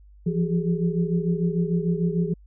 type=tone cluster; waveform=sine; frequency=169 / 175.7 / 387.3 / 420.9 Hz; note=E3 / F3 / G4 / G#4; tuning=+43 / +11 / -21 / +23 cents; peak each=-23 / -26 / -32 / -30 dBFS; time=0.26-2.34 s; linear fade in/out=10 ms; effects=added 50 Hz sine -47 dBFS peak until 2.46 s